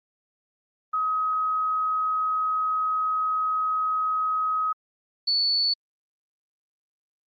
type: tone pair in turn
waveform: sine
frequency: 1267 / 4453 Hz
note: D#6 / C#8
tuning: +31 / +7 cents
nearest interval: octave + minor seventh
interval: 2176 cents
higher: second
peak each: -22 / -20 dBFS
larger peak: second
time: 0.93-4.73 / 5.27-5.74 s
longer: first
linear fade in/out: 10 ms
effects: Opus 24 kbps